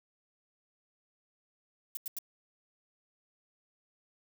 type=noise bursts; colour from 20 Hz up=violet; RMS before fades=-37 dBFS; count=3; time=1.95-2.187 s; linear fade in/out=2 ms; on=21 ms; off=87 ms; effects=none